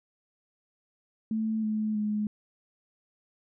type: tone with pitch steps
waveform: sine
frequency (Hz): 220 / 215.3 / 210.8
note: A3 / A3 / G#3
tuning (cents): 0 / -37 / +26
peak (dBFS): -26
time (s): 1.31-2.27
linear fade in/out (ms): 2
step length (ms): 320
effects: none

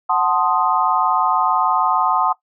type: chord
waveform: sine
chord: F# diminished seventh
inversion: none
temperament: equal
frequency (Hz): 740 / 880 / 1046.5 / 1244.5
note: F#5 / A5 / C6 / Eb6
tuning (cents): 0 / 0 / 0 / 0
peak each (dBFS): -20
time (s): 0.09-2.33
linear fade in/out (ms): 10
effects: noise-tail reverb RT60 0.1 s tail -17 dB re dry

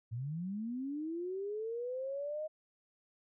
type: linear sweep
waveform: sine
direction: up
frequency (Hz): 108.1 to 627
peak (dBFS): -36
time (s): 0.11-2.48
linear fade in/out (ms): 20
effects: none

